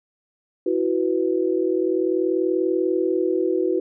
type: chord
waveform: sine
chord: E suspended second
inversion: none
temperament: equal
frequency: 329.6 / 370 / 493.9 Hz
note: E4 / F#4 / B4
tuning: 0 / 0 / 0 cents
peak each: -23 / -21 / -26 dBFS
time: 0.66-3.8 s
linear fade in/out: 5 ms
effects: none